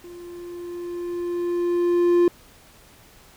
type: tone with level ramp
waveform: triangle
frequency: 349.2 Hz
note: F4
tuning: in tune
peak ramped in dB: -36 to -11 dBFS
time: 0.04-2.28 s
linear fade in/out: 2 ms
effects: pink hiss -51 dBFS RMS until 3.36 s